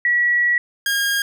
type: tone pair in turn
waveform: sine / sawtooth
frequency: 1931 / 1623.8 Hz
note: B6 / G#6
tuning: -39 / -39 cents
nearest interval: minor third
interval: 300 cents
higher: first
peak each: -14 dBFS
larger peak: neither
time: 0.05-0.58 / 0.86-1.22 s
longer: first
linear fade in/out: 2 ms
effects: none